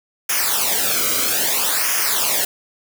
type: noise with flanger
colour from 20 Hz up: white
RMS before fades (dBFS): -19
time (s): 0.29-2.45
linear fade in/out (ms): 5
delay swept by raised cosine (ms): 0.24 to 1.14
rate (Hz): 0.61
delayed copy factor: -0.8
effects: none